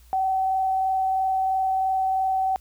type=tone with frequency modulation; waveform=sine; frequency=762 Hz; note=G5; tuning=49 cents flat; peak=-20 dBFS; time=0.13-2.56 s; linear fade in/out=0 ms; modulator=23 Hz; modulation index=0.29; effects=added 60 Hz sine -49 dBFS peak until 2.6 s + white hiss -59 dBFS RMS until 2.6 s